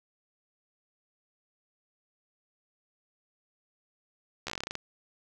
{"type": "slowing click train", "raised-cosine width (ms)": 0.2, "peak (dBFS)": -17, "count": 12, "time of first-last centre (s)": [4.47, 4.754], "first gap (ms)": 13, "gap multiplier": 1.13, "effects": []}